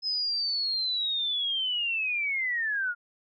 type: linear sweep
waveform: sine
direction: down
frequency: 5130 to 1400 Hz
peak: -26 dBFS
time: 0.02-2.95 s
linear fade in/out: 50 ms
effects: none